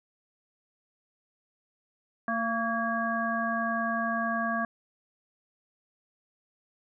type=harmonic tone with a mistuned harmonic; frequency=227.7 Hz; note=A#3; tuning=40 cents flat; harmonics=1 / 3 / 5 / 7; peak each=-32 / -32 / -32 / -32 dBFS; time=2.28-4.65 s; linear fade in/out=2 ms; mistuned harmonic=7; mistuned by=+49 cents; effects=none